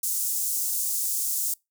pink high-pass noise, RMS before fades -27 dBFS, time 0.03-1.54 s, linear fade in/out 5 ms, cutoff 7000 Hz, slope 24 dB/octave, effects noise-tail reverb RT60 0.2 s tail -25 dB re dry

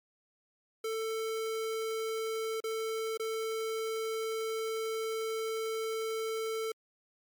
square tone with dropouts, 444.4 Hz, A4, 17 cents sharp, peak -33 dBFS, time 0.84-6.72 s, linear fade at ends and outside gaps 5 ms, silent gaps 2.604-2.639 / 3.174-3.196 s, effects MP3 96 kbps

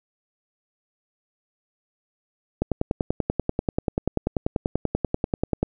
click train, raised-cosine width 2 ms, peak -8 dBFS, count 32, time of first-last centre 2.62-5.63 s, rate 10.3 Hz, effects none

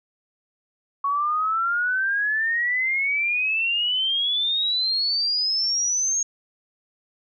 sine exponential sweep, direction up, 1109 to 6590 Hz, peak -20 dBFS, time 1.04-6.23 s, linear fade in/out 5 ms, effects none

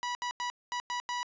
sawtooth tone bursts at uneven times, 977 Hz, B5, 19 cents flat, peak -28 dBFS, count 6, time 0.03-0.15 / 0.22-0.31 / 0.4-0.5 / 0.72-0.8 / 0.9-1 / 1.09-1.23 s, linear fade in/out 0 ms, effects resampled to 16000 Hz + 11-bit

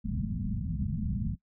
white low-pass noise, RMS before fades -32 dBFS, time 0.04-1.36 s, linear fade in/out 20 ms, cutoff 230 Hz, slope 96 dB/octave, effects noise-tail reverb RT60 0.1 s tail -19 dB re dry

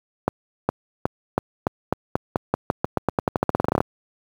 accelerating click train, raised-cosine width 1 ms, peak -4 dBFS, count 26, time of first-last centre 0.28-3.805 s, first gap 410 ms, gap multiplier 0.89, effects high-pass 80 Hz 12 dB/octave + 7-bit

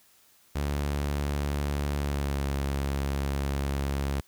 sawtooth tone with pitch glide, 71.9 to 69.53 Hz, D2 to C#2, -36 to +6 cents, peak -23 dBFS, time 0.55-4.21 s, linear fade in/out 10 ms, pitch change -58 cents, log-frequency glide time 1.98-2.41 s, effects white hiss -61 dBFS RMS until 4.27 s

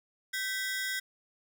sawtooth ring-modulated tone, 1760 Hz, A6, in tune, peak -25 dBFS, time 0.33-1 s, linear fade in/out 10 ms, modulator 215 Hz, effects none

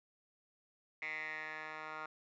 10% pulse tone with band-pass filter sweep, 155.56 Hz, D#3, in tune, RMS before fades -44 dBFS, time 1.02-2.06 s, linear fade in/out 2 ms, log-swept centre 2100 to 1400 Hz, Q 8.5, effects resampled to 16000 Hz

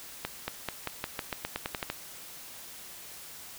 accelerating click train, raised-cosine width 0.3 ms, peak -15 dBFS, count 13, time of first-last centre 0.25-1.9 s, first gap 230 ms, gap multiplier 0.9, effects white hiss -46 dBFS RMS until 3.58 s

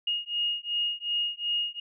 sine beating tone pair, 2859 / 2861.7 Hz, F7 / F7, +40 / +42 cents, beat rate 2.7 Hz, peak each -30 dBFS, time 0.07-1.8 s, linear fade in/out 5 ms, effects none

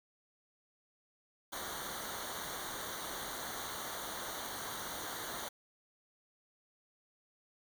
pink noise with comb filter, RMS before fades -42 dBFS, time 1.52-5.49 s, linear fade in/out 10 ms, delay 0.39 ms, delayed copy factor -0.85, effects none

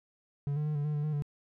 triangle tone with pitch steps, 142.6 / 150.4 / 151.7 / 144.9 / 150.6 / 147.2 / 152.6 / 145.4 Hz, C#3 / D3 / D#3 / D3 / D3 / D3 / D#3 / D3, +49 / +42 / -44 / -23 / +44 / +4 / -33 / -17 cents, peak -27 dBFS, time 0.47-1.222 s, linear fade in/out 0 ms, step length 94 ms, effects none

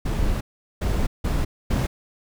brown noise bursts at uneven times, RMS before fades -22 dBFS, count 4, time 0.05-0.41 / 0.81-1.07 / 1.24-1.45 / 1.7-1.87 s, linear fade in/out 10 ms, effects none

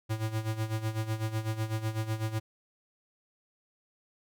square tone with tremolo, 110 Hz, A2, in tune, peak -28 dBFS, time 0.09-2.4 s, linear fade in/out 20 ms, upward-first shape sine, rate 8 Hz, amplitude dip 75%, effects none

